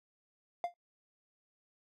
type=tone with exponential decay; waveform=triangle; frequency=698.5 Hz; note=F5; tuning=in tune; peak=-26 dBFS; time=0.64-0.74 s; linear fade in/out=1 ms; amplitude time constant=21 ms; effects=noise-tail reverb RT60 0.1 s tail -22 dB re dry